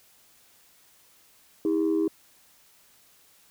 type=tone pair together; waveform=sine; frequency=320 / 403.2 Hz; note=D#4 / G4; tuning=+49 / +49 cents; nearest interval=major third; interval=400 cents; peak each=-22 / -25 dBFS; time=1.65-2.08 s; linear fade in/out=2 ms; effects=tanh soft clip ceiling -17 dBFS + white hiss -59 dBFS RMS until 3.5 s